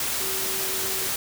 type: tone in noise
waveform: sine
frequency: 382.1 Hz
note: G4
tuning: 44 cents flat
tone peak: -36 dBFS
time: 0.2-1.07 s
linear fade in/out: 2 ms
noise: white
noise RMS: -27 dBFS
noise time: 0-1.16 s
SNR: -12 dB
effects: none